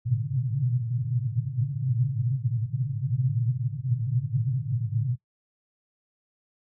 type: band-pass noise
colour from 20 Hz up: white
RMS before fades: -27 dBFS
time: 0.05-5.16 s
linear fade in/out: 10 ms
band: 110 to 140 Hz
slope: 96 dB/octave
effects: noise-tail reverb RT60 0.1 s tail -17 dB re dry